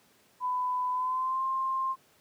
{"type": "tone with pitch glide", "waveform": "sine", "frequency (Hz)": [1000, 1056.4], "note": ["B5", "C6"], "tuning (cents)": [21, 16], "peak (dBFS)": -27, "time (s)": [0.4, 1.96], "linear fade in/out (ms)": 50, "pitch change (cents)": 95, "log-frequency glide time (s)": [0.91, 1.43], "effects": ["pink hiss -63 dBFS RMS until 2.2 s", "high-pass 150 Hz 12 dB/octave"]}